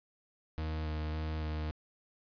40% pulse tone with vibrato, 77.78 Hz, D#2, in tune, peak -33 dBFS, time 0.58-1.71 s, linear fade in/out 0 ms, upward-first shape square, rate 1.8 Hz, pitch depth 14 cents each way, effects resampled to 11025 Hz + 11-bit

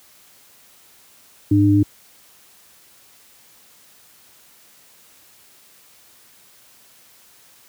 sine tone pair together, 103 / 300.9 Hz, G#2 / D4, -14 / +42 cents, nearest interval octave + perfect fifth, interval 1856 cents, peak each -15 / -13 dBFS, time 1.51-1.83 s, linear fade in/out 5 ms, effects white hiss -51 dBFS RMS until 7.68 s + high-pass 60 Hz 12 dB/octave

